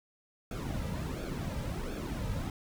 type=noise with flanger; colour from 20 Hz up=brown; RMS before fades=-36 dBFS; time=0.51-2.5 s; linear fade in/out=2 ms; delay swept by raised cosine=1 to 2.8 ms; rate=1.4 Hz; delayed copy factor=-0.7; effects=none